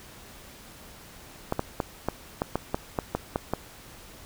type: clicks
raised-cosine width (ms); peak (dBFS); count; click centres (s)
1; -11; 11; 1.524 / 1.594 / 1.802 / 2.086 / 2.419 / 2.556 / 2.745 / 2.988 / 3.15 / 3.359 / 3.536
effects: pink hiss -48 dBFS RMS until 4.25 s